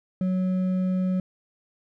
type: tone with hard clipping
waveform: triangle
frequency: 185 Hz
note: F#3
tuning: in tune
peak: -23 dBFS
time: 0.21-1.2 s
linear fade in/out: 2 ms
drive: 8 dB
effects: none